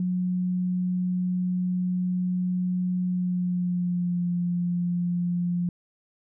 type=tone with pitch glide; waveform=sine; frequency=181.3 to 175.43 Hz; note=F#3 to F3; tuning=-35 to +8 cents; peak=-23 dBFS; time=0-5.69 s; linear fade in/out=2 ms; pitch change=-57 cents; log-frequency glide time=3.04-4.27 s; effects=none